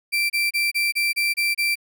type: tone bursts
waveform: 35% pulse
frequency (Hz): 2349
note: D7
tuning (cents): 0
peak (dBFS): -17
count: 8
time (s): 0.12-1.756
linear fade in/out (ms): 20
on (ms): 180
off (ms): 28
effects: none